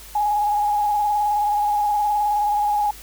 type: tone with vibrato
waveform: sine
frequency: 830.6 Hz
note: G#5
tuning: in tune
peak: -17 dBFS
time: 0.15-2.91 s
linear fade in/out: 5 ms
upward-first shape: square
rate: 19 Hz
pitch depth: 26 cents each way
effects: added 50 Hz sine -43 dBFS peak until 3.02 s + white hiss -42 dBFS RMS until 3.02 s